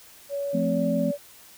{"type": "tone with pitch glide", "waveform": "sine", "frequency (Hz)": [564, 575.2], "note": ["C#5", "D5"], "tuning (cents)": [30, -36], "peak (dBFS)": -26, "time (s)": [0.29, 1.18], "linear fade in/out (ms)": 50, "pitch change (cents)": 34, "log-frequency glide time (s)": [0.65, 0.83]}
{"type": "chord", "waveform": "sine", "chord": "F major", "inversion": "none", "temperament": "equal", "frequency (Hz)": [174.61, 220, 261.6], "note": ["F3", "A3", "C4"], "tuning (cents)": [0, 0, 0], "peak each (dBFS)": -27, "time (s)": [0.53, 1.12], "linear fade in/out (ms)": 20}
{"effects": ["white hiss -50 dBFS RMS until 1.57 s"]}